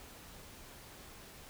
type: silence
effects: pink hiss -53 dBFS RMS until 1.49 s

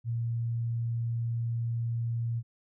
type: tone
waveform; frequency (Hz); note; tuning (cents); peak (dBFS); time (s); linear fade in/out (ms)
sine; 116.6; A#2; +1; -28; 0.04-2.43; 50
effects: none

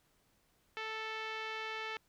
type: tone with low-pass filter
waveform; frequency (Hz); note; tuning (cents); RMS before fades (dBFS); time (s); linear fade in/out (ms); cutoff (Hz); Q
5% pulse; 440; A4; 0; -41; 0.77-1.97; 0; 2500; 1.1
effects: pink hiss -73 dBFS RMS until 2.08 s

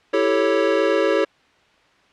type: chord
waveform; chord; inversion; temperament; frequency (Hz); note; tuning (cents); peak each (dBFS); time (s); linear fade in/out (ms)
square; A dominant seventh; second; equal; 329.6 / 392 / 440 / 554.4; E4 / G4 / A4 / C#5; 0 / 0 / 0 / 0; -24 / -23 / -22 / -21; 0.13-1.25; 10
effects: white hiss -56 dBFS RMS until 2.12 s + low-pass 3000 Hz 12 dB/octave

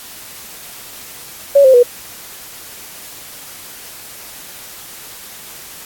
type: tone with pitch steps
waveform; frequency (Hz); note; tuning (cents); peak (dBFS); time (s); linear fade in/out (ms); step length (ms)
sine; 562 / 524 / 487; C#5 / C5 / B4; +24 / +2 / -24; -4; 1.55-1.832; 10; 94
effects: white hiss -34 dBFS RMS until 5.85 s + AAC 64 kbps

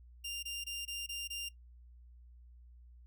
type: tone bursts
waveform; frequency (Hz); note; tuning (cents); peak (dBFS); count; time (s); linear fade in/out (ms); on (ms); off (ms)
sawtooth; 2794; F7; 0; -35; 6; 0.24-1.49; 10; 190; 22
effects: noise-tail reverb RT60 0.1 s tail -18 dB re dry + added 60 Hz sine -54 dBFS peak until 3.06 s

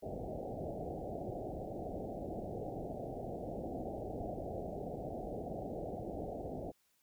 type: low-pass noise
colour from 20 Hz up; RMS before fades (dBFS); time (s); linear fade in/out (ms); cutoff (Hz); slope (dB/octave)
white; -42; 0.02-6.72; 20; 760; 96
effects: white hiss -75 dBFS RMS until 7.02 s

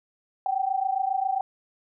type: tone pair together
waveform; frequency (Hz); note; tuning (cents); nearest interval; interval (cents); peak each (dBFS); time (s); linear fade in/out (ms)
sine; 756.6 / 784; F#5 / G5; +38 / 0; minor second; 62; -26; 0.46-1.41; 2
effects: none

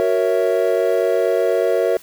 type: chord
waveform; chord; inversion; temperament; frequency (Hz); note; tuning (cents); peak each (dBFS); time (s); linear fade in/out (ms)
triangle; F# dominant seventh; none; equal; 370 / 466.2 / 554.4 / 659.3; F#4 / A#4 / C#5 / E5; 0 / 0 / 0 / 0; -19 / -17 / -19 / -19; 0-1.97; 0
effects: white hiss -45 dBFS RMS until 2.02 s

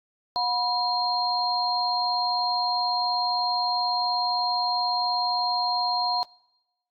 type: tone cluster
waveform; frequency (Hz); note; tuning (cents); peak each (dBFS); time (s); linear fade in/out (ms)
sine; 723 / 980 / 4208; F#5 / B5 / C8; -40 / -14 / +9; -27; 0.36-6.23; 0
effects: noise-tail reverb RT60 1.0 s tail -25 dB re dry + AAC 64 kbps

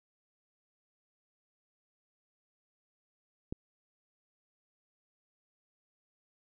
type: click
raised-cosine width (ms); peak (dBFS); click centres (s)
3; -23; 3.525
effects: none

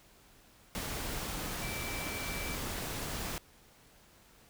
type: tone in noise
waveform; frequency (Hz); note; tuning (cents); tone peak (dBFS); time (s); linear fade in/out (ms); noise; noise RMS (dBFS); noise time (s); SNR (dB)
sine; 2327; D7; -17; -42; 1.62-2.55; 0; pink; -38; 0.75-3.38; -7
effects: pink hiss -61 dBFS RMS until 4.49 s

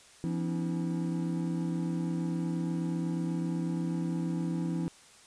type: tone cluster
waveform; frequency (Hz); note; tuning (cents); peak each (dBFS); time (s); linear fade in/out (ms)
triangle; 169.7 / 256.1 / 284.4 / 324; F3 / C4 / C#4 / E4; -49 / -37 / +45 / -30; -29 / -37 / -37 / -35; 0.24-4.88; 0
effects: white hiss -56 dBFS RMS until 5.26 s + resampled to 22050 Hz

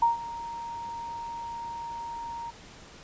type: tone with ADSR envelope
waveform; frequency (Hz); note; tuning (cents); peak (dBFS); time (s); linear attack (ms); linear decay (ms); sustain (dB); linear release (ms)
sine; 932.3; A#5; 0; -17; 0.02-2.51; 6; 140; -17; 16
effects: pink hiss -49 dBFS RMS until 3.03 s + resampled to 16000 Hz

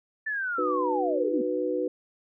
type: linear sweep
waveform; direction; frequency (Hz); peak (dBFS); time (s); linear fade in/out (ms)
sine; down; 1776 to 222.9; -27; 0.26-1.42; 10
type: chord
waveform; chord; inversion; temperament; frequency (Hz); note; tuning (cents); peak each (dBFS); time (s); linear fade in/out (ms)
sine; B major; first; equal with one note detuned; 304.5 / 370 / 493.9; D#4 / F#4 / B4; -37 / 0 / 0; -31 / -30 / -28; 0.58-1.88; 5
effects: none

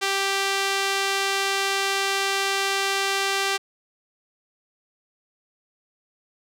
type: tone with band-pass filter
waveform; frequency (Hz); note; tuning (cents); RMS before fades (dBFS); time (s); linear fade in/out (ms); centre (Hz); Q
sawtooth; 392; G4; 0; -24; 0.01-3.58; 20; 3500; 0.57
effects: none

